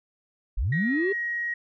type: linear sweep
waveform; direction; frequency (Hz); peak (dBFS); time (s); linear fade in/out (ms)
sine; up; 32.7 to 411.1; -22; 0.57-1.13; 10
type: tone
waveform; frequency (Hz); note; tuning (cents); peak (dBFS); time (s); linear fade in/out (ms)
sine; 1892; A#6; +25; -26; 0.72-1.54; 5
effects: tanh soft clip ceiling -15 dBFS